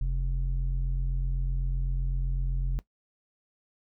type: tone with low-pass filter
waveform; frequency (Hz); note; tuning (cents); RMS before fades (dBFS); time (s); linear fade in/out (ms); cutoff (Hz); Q
square; 43.95; F1; +12; -28; 0.01-2.79; 0; 99; 7
effects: noise-tail reverb RT60 0.1 s tail -18 dB re dry